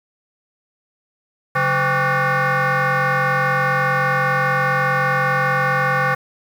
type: tone with frequency modulation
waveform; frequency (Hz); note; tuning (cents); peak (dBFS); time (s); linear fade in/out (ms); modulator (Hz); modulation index
sine; 186; F#3; +9; -13; 1.55-6.15; 10; 327; 5.2
effects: tanh soft clip ceiling -13 dBFS + 7-bit